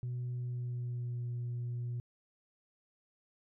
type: tone with pitch glide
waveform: sine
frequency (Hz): 123.47 to 120.79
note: B2 to B2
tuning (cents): 0 to -38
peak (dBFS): -33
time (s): 0.03-2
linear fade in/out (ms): 0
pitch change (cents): -38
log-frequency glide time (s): 0.33-1.27
effects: tanh soft clip ceiling -33 dBFS